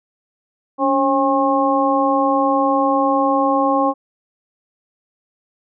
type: harmonic tone with a mistuned harmonic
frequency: 270 Hz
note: C#4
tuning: 45 cents flat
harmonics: 1 / 2 / 3 / 4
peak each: -19 / -19 / -19 / -19 dBFS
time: 0.78-3.94 s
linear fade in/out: 50 ms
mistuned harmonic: 1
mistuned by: +73 cents
effects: none